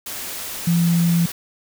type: tone in noise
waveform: sine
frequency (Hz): 170.2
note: F3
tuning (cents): -44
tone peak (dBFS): -14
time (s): 0.67-1.26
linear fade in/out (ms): 5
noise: white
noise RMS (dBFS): -30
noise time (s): 0.06-1.32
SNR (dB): +13
effects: none